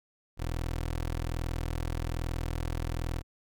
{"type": "tone", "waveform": "20% pulse", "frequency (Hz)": 41.2, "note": "E1", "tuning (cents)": 0, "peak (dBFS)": -26, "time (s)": [0.37, 3.23], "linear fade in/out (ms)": 50, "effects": []}